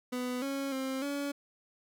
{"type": "tone with pitch steps", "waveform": "30% pulse", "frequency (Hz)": [249.3, 275, 264.6, 283.7], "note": ["B3", "C#4", "C4", "C#4"], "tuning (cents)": [16, -14, 20, 40], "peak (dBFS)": -30, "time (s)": [0.12, 1.32], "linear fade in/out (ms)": 10, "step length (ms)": 300, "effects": []}